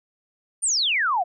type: exponential sweep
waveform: sine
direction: down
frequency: 9560 to 661 Hz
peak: -19 dBFS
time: 0.62-1.24 s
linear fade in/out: 20 ms
effects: none